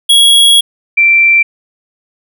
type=tone pair in turn; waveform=square / sine; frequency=3322 / 2349 Hz; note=G#7 / D7; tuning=0 / 0 cents; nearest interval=tritone; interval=600 cents; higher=first; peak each=-4 dBFS; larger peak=neither; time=0.09-0.61 / 0.97-1.43 s; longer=first; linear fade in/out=10 ms; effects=none